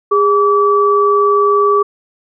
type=tone pair together; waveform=sine; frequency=408.9 / 1151.5 Hz; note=G#4 / D6; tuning=-27 / -34 cents; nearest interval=octave + tritone; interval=1793 cents; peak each=-11 dBFS; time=0.11-1.83 s; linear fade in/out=10 ms; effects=none